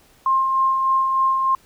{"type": "tone with tremolo", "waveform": "sine", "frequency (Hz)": 1061, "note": "C6", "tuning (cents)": 24, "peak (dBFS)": -14, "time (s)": [0.26, 1.55], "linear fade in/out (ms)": 2, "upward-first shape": "sine", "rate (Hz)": 3.3, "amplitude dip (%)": 35, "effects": ["pink hiss -54 dBFS RMS until 1.65 s"]}